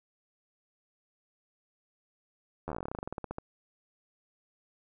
slowing click train, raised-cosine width 1 ms, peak -22 dBFS, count 22, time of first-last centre 2.68-3.384 s, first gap 11 ms, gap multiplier 1.1, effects none

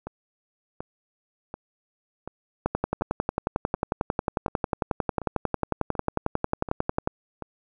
two click trains, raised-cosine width 1 ms, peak -20 / -9 dBFS, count 11 / 50, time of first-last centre 0.07-7.423 / 2.66-7.074 s, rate 1.36 / 11.1 Hz, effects none

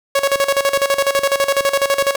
sawtooth tone with tremolo, 554.4 Hz, C#5, in tune, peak -8 dBFS, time 0.15-2.16 s, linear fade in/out 5 ms, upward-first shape square, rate 12 Hz, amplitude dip 75%, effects none

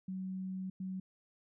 sine tone bursts at uneven times, 187.9 Hz, F#3, 27 cents sharp, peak -37 dBFS, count 2, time 0.08-0.7 / 0.8-1 s, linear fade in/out 5 ms, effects none

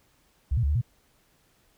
sine tone with pitch steps, 68.3 / 117.4 / 70.5 / 74.7 / 119.9 Hz, C#2 / A#2 / C#2 / D2 / A#2, -25 / +13 / +30 / +30 / +49 cents, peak -21 dBFS, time 0.51-0.815 s, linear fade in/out 10 ms, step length 61 ms, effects pink hiss -65 dBFS RMS until 1.77 s

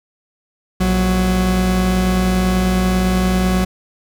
40% pulse tone pair together, 58.27 / 185 Hz, A#1 / F#3, 0 / 0 cents, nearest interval octave + minor sixth, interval 2000 cents, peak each -18 / -14 dBFS, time 0.8-3.65 s, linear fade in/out 10 ms, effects none

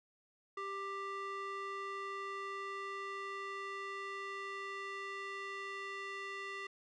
square tone with band-pass filter sweep, 393.8 Hz, G4, 8 cents sharp, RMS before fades -43 dBFS, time 0.57-6.67 s, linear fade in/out 5 ms, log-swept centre 1300 to 2000 Hz, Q 1.6, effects resampled to 22050 Hz

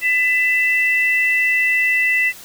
sine tone pair together, 2000 / 2657 Hz, B6 / E7, +21 / +13 cents, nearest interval perfect fourth, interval 492 cents, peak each -15 / -19 dBFS, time 0.01-2.33 s, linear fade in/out 50 ms, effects white hiss -39 dBFS RMS until 2.44 s

